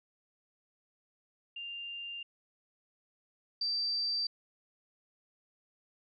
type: tone pair in turn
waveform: sine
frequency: 2794 / 4670 Hz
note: F7 / D8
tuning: 0 / -11 cents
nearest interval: major sixth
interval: 889 cents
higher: second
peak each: -39 / -30 dBFS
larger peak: second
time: 1.56-2.23 / 3.61-4.27 s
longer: first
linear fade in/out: 5 ms
effects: none

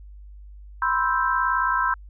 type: chord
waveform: sine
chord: C major seventh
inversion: third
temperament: equal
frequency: 987.8 / 1046.5 / 1318.5 / 1568 Hz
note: B5 / C6 / E6 / G6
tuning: 0 / 0 / 0 / 0 cents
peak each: -25 dBFS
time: 0.82-1.94 s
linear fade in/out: 2 ms
effects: added 50 Hz sine -40 dBFS peak until 2.09 s

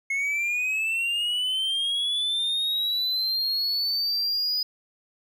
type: linear sweep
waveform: triangle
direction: up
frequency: 2166 to 4971 Hz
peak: -22 dBFS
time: 0.1-4.63 s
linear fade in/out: 5 ms
effects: none

